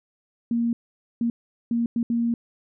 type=tone bursts at uneven times; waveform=sine; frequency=234.1 Hz; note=A#3; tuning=8 cents sharp; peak=-20 dBFS; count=5; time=0.51-0.73 / 1.21-1.3 / 1.71-1.86 / 1.96-2.03 / 2.1-2.34 s; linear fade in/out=2 ms; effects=none